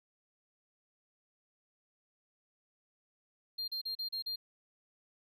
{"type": "tone bursts", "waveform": "triangle", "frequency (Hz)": 4200, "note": "C8", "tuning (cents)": 6, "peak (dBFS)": -34, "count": 6, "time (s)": [3.58, 4.36], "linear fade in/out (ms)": 10, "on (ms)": 100, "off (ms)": 36, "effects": []}